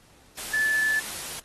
sine tone in noise, 1740 Hz, A6, 20 cents flat, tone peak -21 dBFS, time 0.53-1 s, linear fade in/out 10 ms, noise white, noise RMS -35 dBFS, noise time 0.37-1.4 s, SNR +11 dB, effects pink hiss -57 dBFS RMS until 1.44 s + AAC 32 kbps

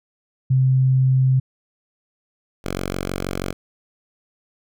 sine / 5% pulse tone pair in turn, 130.81 / 46.25 Hz, C3 / F#1, 0 / 0 cents, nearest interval octave + tritone, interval 1800 cents, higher first, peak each -13 dBFS, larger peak neither, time 0.5-1.4 / 2.64-3.53 s, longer first, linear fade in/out 10 ms, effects none

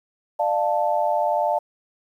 sine chord, D minor, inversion none, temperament equal with one note detuned, 597.6 / 698.5 / 880 Hz, D5 / F5 / A5, +30 / 0 / 0 cents, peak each -23 dBFS, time 0.39-1.59 s, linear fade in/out 10 ms, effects 9-bit

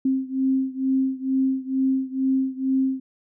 sine beating tone pair, 263.9 / 266.1 Hz, C4 / C4, +15 / +29 cents, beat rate 2.2 Hz, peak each -22 / -24 dBFS, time 0.05-3 s, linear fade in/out 5 ms, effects none

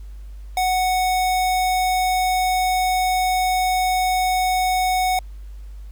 square tone, 740 Hz, F#5, in tune, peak -18 dBFS, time 0.57-5.19 s, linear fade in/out 2 ms, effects added 50 Hz sine -33 dBFS peak until 5.91 s + pink hiss -58 dBFS RMS until 5.91 s

